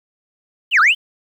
sine linear two-way sweep, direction down then up, 3195 to 1200 to 3195 Hz, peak -7 dBFS, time 0.71-0.95 s, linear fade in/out 50 ms, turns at 0.8 s, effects tanh soft clip ceiling -7 dBFS + 8-bit

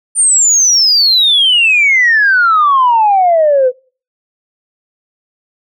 sine exponential sweep, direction down, 9170 to 491 Hz, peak -5 dBFS, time 0.15-3.72 s, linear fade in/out 50 ms, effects noise-tail reverb RT60 0.4 s tail -26 dB re dry + tanh soft clip ceiling -2 dBFS

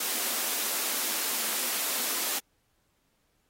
white high-pass noise, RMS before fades -30 dBFS, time 0-2.39 s, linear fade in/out 5 ms, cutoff 210 Hz, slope 96 dB/octave, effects pink hiss -73 dBFS RMS until 3.49 s + AAC 48 kbps

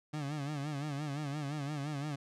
30% pulse tone with vibrato, 145.5 Hz, D3, 16 cents flat, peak -33 dBFS, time 0.13-2.16 s, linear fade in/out 10 ms, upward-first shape sine, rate 5.8 Hz, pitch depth 97 cents each way, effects low-pass 8000 Hz 12 dB/octave

